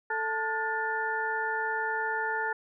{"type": "harmonic tone with a mistuned harmonic", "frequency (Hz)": 441.4, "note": "A4", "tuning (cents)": 5, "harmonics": [1, 2, 3, 4], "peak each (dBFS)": [-36, -32, -33, -33], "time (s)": [0.1, 2.53], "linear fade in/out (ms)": 5, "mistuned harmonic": 3, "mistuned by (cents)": 140, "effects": []}